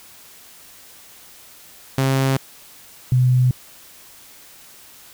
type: tone pair in turn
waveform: sawtooth / sine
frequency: 134.2 / 126.36 Hz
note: C3 / B2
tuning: +44 / +40 cents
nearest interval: minor second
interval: 104 cents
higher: first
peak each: -12 dBFS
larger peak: neither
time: 1.98-2.37 / 3.12-3.51 s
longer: neither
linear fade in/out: 2 ms
effects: white hiss -45 dBFS RMS until 5.13 s